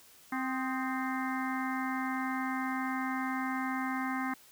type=harmonic tone with a mistuned harmonic; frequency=261.6 Hz; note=C4; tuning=in tune; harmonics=1 / 3 / 4 / 5 / 6 / 7 / 8; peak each=-34 / -39 / -40 / -41 / -42 / -42 / -43 dBFS; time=0.32-4.34 s; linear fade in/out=5 ms; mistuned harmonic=5; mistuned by=-75 cents; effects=white hiss -58 dBFS RMS until 4.51 s